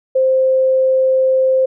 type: tone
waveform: sine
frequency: 523.3 Hz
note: C5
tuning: in tune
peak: -10 dBFS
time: 0.15-1.66 s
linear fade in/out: 10 ms
effects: none